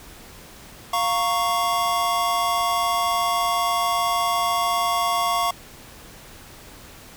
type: chord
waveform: square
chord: Bb minor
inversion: second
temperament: equal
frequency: 698.5 / 932.3 / 1108.7 Hz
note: F5 / Bb5 / Db6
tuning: 0 / 0 / 0 cents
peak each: -25 / -29 / -23 dBFS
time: 0.93-5.51 s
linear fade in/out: 5 ms
effects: pink hiss -44 dBFS RMS until 7.16 s